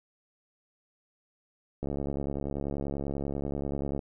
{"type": "click train", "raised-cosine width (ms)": 2, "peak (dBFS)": -20, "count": 153, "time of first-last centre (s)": [1.83, 3.992], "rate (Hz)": 70.3, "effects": []}